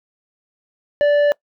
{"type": "tone with tanh clipping", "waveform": "sine", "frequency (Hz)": 583, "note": "D5", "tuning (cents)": -13, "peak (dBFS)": -13, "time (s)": [1.01, 1.32], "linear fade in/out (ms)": 0, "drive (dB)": 8, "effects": ["noise-tail reverb RT60 0.1 s tail -23 dB re dry"]}